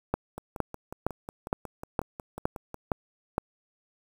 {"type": "two click trains", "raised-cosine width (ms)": 1, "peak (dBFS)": [-23, -11], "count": [14, 8], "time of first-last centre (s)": [[0.38, 2.744], [0.14, 3.381]], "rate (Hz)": [5.5, 2.16], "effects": ["7-bit"]}